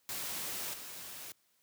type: noise with level steps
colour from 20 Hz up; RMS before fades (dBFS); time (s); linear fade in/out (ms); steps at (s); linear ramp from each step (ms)
white; -39 / -46; 0.09-1.32; 0; 0.73; 10
effects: white hiss -73 dBFS RMS until 1.62 s + high-pass 80 Hz 12 dB/octave